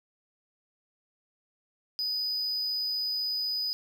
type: tone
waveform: triangle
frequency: 4978 Hz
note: D#8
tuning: in tune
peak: -27 dBFS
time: 1.99-3.73 s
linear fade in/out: 0 ms
effects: 11-bit